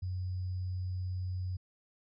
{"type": "tone with sample-and-hold", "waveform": "sine", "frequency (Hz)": 91.8, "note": "F#2", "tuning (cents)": -13, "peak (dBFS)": -33, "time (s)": [0.02, 1.57], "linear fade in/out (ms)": 10, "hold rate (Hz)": 4900, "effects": ["resampled to 16000 Hz"]}